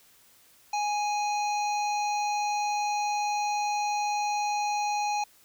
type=harmonic tone; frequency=830.6 Hz; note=G#5; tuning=in tune; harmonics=1 / 3 / 5 / 7 / 8; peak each=-26 / -36 / -40 / -43 / -44 dBFS; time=0.73-5.24 s; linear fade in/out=5 ms; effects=white hiss -59 dBFS RMS until 5.44 s